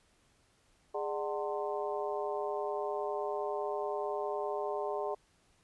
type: harmonic tone with a mistuned harmonic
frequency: 149.6 Hz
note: D3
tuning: 32 cents sharp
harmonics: 3 / 4 / 5 / 6 / 7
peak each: -36 / -38 / -40 / -42 / -43 dBFS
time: 0.94-5.15 s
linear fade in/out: 10 ms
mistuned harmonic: 3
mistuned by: -140 cents
effects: pink hiss -69 dBFS RMS until 5.63 s + resampled to 24000 Hz